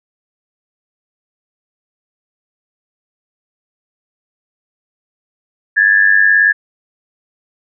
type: tone pair together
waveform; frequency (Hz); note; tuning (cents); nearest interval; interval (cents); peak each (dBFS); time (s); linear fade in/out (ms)
sine; 1661.2 / 1760; G#6 / A6; 0 / 0; minor second; 100; -10; 5.76-6.53; 20
effects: none